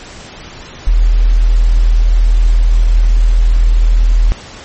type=tone; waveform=sine; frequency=40.54 Hz; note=E1; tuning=28 cents flat; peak=-5 dBFS; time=0.87-4.32 s; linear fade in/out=0 ms; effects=pink hiss -32 dBFS RMS until 4.64 s + MP3 32 kbps